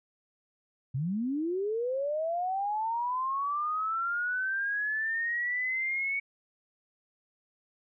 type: linear sweep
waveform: sine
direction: up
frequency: 122.1 to 2237 Hz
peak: -28 dBFS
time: 0.94-6.2 s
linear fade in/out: 10 ms
effects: none